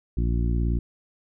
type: harmonic tone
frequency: 58.27 Hz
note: A#1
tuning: in tune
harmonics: 1 / 2 / 3 / 4 / 5 / 6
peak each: -22 / -28 / -32 / -34 / -36 / -38 dBFS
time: 0.17-0.79 s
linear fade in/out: 5 ms
effects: none